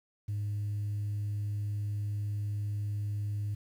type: tone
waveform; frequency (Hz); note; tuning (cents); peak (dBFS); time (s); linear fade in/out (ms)
sine; 103.3; G#2; -9; -29; 0.28-3.55; 10
effects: tanh soft clip ceiling -29 dBFS + 10-bit